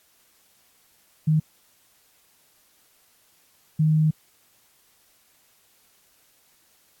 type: tone bursts at uneven times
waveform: sine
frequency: 155.56 Hz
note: D#3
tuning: in tune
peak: -16 dBFS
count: 2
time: 1.27-1.4 / 3.79-4.11 s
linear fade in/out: 10 ms
effects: white hiss -61 dBFS RMS until 7 s + AAC 64 kbps